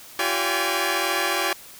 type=tone cluster; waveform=10% pulse; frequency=343.2 / 385.4 / 571 / 814 Hz; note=F4 / G4 / D5 / G#5; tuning=-30 / -29 / -49 / -35 cents; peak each=-19 dBFS; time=0.19-1.53 s; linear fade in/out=2 ms; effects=white hiss -44 dBFS RMS until 1.79 s